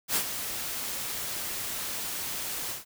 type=noise with ADSR envelope; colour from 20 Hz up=white; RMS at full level=-25 dBFS; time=0.08-2.85 s; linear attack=71 ms; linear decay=82 ms; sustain=-9 dB; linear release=140 ms; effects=none